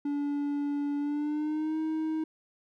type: tone with pitch glide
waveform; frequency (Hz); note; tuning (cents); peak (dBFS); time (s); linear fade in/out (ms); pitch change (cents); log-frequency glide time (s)
triangle; 287.6 to 315.4; D4 to D#4; -36 to +24; -26; 0.05-2.24; 5; +160; 0.98-1.78
effects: none